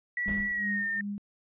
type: tone with pitch glide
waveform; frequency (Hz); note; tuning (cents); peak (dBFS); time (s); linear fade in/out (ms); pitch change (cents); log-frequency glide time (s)
sine; 1945 to 1814.7; B6 to A#6; -27 to -47; -28; 0.17-1.01; 2; -120; 0.5-0.85
type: tone with tremolo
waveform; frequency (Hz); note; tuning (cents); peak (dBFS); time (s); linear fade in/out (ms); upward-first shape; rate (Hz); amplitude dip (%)
sine; 203.3; G#3; -37; -31; 0.26-1.18; 0; sine; 2.7; 90
type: noise with exponential decay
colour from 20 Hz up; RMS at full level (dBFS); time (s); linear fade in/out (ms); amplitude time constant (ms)
brown; -33; 0.28-0.74; 0; 100
effects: resampled to 8000 Hz